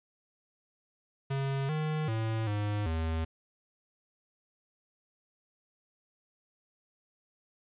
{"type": "tone with pitch steps", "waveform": "square", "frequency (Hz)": [136.6, 154.6, 111.5, 103.9, 80.8], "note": ["C#3", "D#3", "A2", "G#2", "E2"], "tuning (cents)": [-25, -11, 23, 1, -34], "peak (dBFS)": -30, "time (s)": [1.3, 3.25], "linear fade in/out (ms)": 10, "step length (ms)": 390, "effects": ["resampled to 8000 Hz", "10-bit"]}